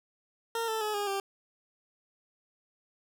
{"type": "tone with pitch steps", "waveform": "20% pulse", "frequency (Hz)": [459.4, 442, 425.2, 409, 393.5], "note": ["A#4", "A4", "G#4", "G#4", "G4"], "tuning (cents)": [-25, 8, 41, -26, 7], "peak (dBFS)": -25, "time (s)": [0.55, 1.2], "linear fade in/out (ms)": 2, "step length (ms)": 130, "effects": []}